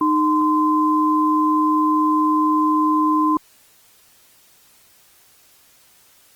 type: tone pair together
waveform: sine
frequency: 307.5 / 1032 Hz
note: D#4 / C6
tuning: -20 / -24 cents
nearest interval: octave + major sixth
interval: 2096 cents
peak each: -17 / -17 dBFS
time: 0.01-3.37 s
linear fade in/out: 2 ms
effects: white hiss -53 dBFS RMS until 6.35 s + Opus 24 kbps